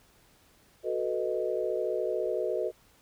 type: chord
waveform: sine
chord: B dominant seventh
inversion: second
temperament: equal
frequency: 370 / 440 / 493.9 / 622.3 Hz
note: F#4 / A4 / B4 / D#5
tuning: 0 / 0 / 0 / 0 cents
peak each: -33 dBFS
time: 0.83-2.72 s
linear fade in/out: 50 ms
effects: pink hiss -62 dBFS RMS until 3.01 s